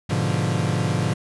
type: chord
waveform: 40% pulse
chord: G# diminished seventh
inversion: none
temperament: equal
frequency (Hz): 103.83 / 123.47 / 146.83 / 174.61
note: G#2 / B2 / D3 / F3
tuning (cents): 0 / 0 / 0 / 0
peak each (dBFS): -25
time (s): 0.09-1.14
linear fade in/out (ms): 10
effects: resampled to 24000 Hz